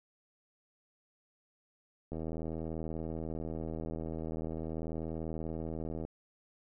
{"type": "click train", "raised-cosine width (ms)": 2, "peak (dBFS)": -26, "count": 317, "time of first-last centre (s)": [2.12, 6.05], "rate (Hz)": 80.4, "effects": []}